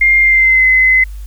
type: tone with pitch glide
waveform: sine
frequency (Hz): 2114 to 2043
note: C7 to C7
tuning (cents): +17 to -42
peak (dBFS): -6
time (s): 0.01-1.04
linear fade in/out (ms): 5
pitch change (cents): -59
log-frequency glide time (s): 0.2-0.66
effects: added 50 Hz sine -24 dBFS peak until 1.26 s + white hiss -47 dBFS RMS until 1.26 s